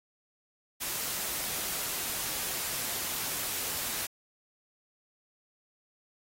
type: noise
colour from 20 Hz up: white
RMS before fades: -34 dBFS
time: 0.8-4.07 s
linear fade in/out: 20 ms
effects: AAC 48 kbps